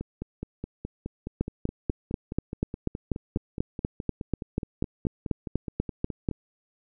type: two click trains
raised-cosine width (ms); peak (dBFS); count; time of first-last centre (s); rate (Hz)
3; -20 / -12; 31 / 21; 0.01-6.313 / 1.41-6.288; 4.76 / 4.1
effects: none